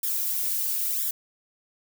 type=noise with flanger; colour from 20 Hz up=violet; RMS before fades=-27 dBFS; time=0.03-1.11 s; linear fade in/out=5 ms; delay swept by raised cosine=0.55 to 3.55 ms; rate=0.99 Hz; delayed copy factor=+0.75; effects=none